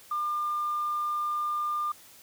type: tone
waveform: sine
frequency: 1200 Hz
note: D6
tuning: 37 cents sharp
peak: -26 dBFS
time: 0.11-1.92 s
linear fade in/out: 5 ms
effects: tanh soft clip ceiling -22 dBFS + white hiss -53 dBFS RMS until 2.22 s